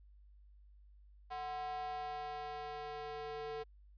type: tone with high-pass filter sweep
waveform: square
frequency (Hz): 148.4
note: D3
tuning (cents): +18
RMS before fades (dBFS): -43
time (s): 1.3-3.64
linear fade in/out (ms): 20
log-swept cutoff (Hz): 800 to 510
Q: 4.9
effects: added 50 Hz sine -58 dBFS peak until 3.97 s + resampled to 11025 Hz